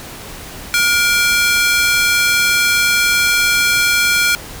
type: ring-modulated tone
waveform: sawtooth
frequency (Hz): 1885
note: A#6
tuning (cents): +19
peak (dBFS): -5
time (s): 0.74-4.35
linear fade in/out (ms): 0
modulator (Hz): 461
effects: pink hiss -32 dBFS RMS until 4.6 s